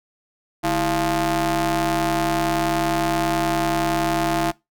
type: ring-modulated tone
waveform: sawtooth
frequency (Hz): 181.4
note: F#3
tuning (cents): -34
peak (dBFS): -12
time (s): 0.63-4.52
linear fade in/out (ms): 20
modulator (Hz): 509
effects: noise-tail reverb RT60 0.2 s tail -21 dB re dry